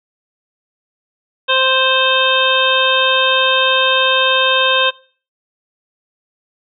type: harmonic tone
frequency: 523.3 Hz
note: C5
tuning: in tune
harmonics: 1 / 2 / 3 / 5 / 6 / 7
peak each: -18 / -18 / -18 / -18 / -18 / -18 dBFS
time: 1.48-4.91 s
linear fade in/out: 20 ms
effects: noise-tail reverb RT60 0.4 s tail -20 dB re dry